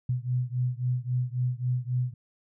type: beating tone pair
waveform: sine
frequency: 123.47 / 127.17 Hz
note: B2 / C3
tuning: 0 / -49 cents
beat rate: 3.7 Hz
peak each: -28 / -29 dBFS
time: 0.09-2.14 s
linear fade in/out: 5 ms
effects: none